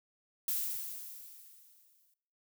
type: noise with exponential decay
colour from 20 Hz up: violet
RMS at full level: -32 dBFS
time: 0.48-2.14 s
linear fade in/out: 2 ms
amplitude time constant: 360 ms
effects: noise-tail reverb RT60 0.7 s tail -20 dB re dry